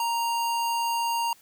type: tone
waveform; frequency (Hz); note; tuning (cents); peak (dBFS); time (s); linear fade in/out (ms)
square; 932.3; A#5; 0; -25; 0-1.33; 2
effects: white hiss -57 dBFS RMS until 1.41 s